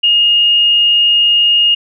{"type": "tone", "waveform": "sine", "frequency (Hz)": 2849, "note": "F7", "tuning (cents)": 34, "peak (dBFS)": -7, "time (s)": [0.03, 1.75], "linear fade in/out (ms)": 10, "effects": []}